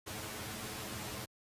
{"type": "noise with comb filter", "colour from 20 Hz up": "pink", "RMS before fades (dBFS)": -42, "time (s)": [0.06, 1.26], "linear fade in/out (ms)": 20, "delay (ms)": 9.4, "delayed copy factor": 0.9, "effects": ["high-pass 60 Hz 12 dB/octave", "resampled to 32000 Hz"]}